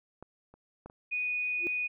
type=clicks; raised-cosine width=1 ms; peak=-31 / -40 / -31 / -37 dBFS; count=4; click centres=0.226 / 0.54 / 0.86 / 0.899 s
type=tone; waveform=sine; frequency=2476 Hz; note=D#7; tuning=9 cents flat; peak=-29 dBFS; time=1.11-1.88 s; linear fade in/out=20 ms
type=tone with exponential growth; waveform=sine; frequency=346.2 Hz; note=F4; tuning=15 cents flat; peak=-30 dBFS; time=1.57-1.67 s; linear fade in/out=0 ms; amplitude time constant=21 ms
effects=none